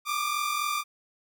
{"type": "tone pair together", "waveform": "sawtooth", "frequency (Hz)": [1167, 1210.9], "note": ["D6", "D#6"], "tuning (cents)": [-11, -47], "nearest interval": "minor second", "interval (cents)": 64, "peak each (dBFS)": -26, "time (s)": [0.05, 0.84], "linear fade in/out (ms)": 50, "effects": []}